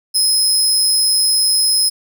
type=tone with amplitude modulation; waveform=25% pulse; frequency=5120 Hz; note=D#8; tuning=49 cents sharp; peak=-5 dBFS; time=0.14-1.9 s; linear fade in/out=20 ms; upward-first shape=sine; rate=197 Hz; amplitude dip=45%; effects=none